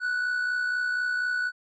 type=tone with amplitude modulation; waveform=triangle; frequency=1480 Hz; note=F#6; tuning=in tune; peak=-21 dBFS; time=0-1.52 s; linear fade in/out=50 ms; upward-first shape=sine; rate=64.1 Hz; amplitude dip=45%; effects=resampled to 16000 Hz